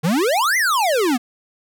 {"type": "exponential two-way sweep", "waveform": "square", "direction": "up then down", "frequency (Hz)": [144.9, 2111, 229.1], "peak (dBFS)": -16, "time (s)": [0.03, 1.18], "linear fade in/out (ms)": 20, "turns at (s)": 0.57, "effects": []}